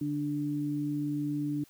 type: tone pair together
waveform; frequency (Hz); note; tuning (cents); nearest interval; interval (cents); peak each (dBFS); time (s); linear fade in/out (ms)
sine; 146.26 / 293.7; D3 / D4; -7 / 0; octave; 1207; -35 / -30; 0.01-1.64; 5
effects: white hiss -61 dBFS RMS until 1.69 s